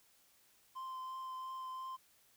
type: tone with vibrato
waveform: triangle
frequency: 1040 Hz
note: C6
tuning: 11 cents flat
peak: -40 dBFS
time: 0.75-1.97 s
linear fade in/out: 20 ms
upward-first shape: triangle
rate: 2.9 Hz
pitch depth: 13 cents each way
effects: white hiss -69 dBFS RMS until 2.36 s